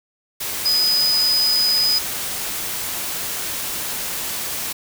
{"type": "tone in noise", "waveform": "sine", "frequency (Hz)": 4991, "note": "D#8", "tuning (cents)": 5, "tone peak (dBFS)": -15, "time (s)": [0.65, 1.99], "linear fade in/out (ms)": 10, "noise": "white", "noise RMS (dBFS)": -26, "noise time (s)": [0.4, 4.73], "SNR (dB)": 8, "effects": []}